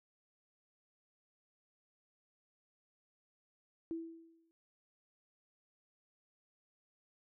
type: tone with exponential decay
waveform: sine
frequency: 329.4 Hz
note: E4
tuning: 1 cent flat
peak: -35 dBFS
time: 3.91-4.51 s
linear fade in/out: 0 ms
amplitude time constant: 130 ms
effects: none